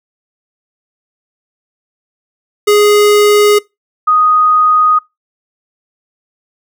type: tone pair in turn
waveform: square / sine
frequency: 415.3 / 1244.5 Hz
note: G#4 / D#6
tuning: 0 / 0 cents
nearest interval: octave + perfect fifth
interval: 1900 cents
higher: second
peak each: -6 dBFS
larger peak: neither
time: 2.67-3.59 / 4.07-4.99 s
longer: neither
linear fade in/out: 10 ms
effects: noise-tail reverb RT60 0.2 s tail -23 dB re dry